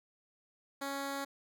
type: tone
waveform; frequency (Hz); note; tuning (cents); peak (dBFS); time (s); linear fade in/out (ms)
10% pulse; 277.2; C#4; 0; -28; 0.81-1.25; 10
effects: none